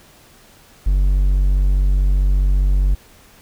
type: tone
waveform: triangle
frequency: 47.59 Hz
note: F#1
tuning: 49 cents sharp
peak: -10 dBFS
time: 0.86-2.95 s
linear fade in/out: 10 ms
effects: pink hiss -48 dBFS RMS until 3.41 s